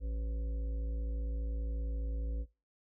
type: harmonic tone with a mistuned harmonic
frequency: 55 Hz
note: A1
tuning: in tune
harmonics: 1 / 3 / 5 / 7 / 9 / 10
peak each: -33 / -54 / -51 / -61 / -52 / -61 dBFS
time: 0-2.46 s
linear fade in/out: 50 ms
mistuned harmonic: 1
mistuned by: +23 cents
effects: noise-tail reverb RT60 0.3 s tail -21 dB re dry